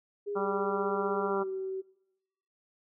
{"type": "tone with pitch glide", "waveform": "sine", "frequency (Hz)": [408.1, 380.8], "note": ["G#4", "F#4"], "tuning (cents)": [-30, 50], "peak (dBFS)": -32, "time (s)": [0.26, 1.82], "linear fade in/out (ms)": 20, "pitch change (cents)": -120, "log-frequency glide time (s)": [1.26, 1.47]}
{"type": "harmonic tone", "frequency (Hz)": 196.1, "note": "G3", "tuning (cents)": 1, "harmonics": [1, 2, 3, 4, 5, 6, 7], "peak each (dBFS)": [-38, -38, -38, -38, -38, -38, -38], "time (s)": [0.35, 1.44], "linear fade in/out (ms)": 20}
{"effects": ["noise-tail reverb RT60 0.9 s tail -23 dB re dry"]}